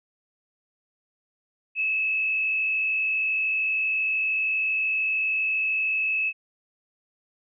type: tone with frequency modulation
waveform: sine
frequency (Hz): 2593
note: E7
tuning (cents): -29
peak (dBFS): -22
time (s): 1.75-6.33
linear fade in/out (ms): 50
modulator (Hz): 47.1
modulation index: 1
effects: none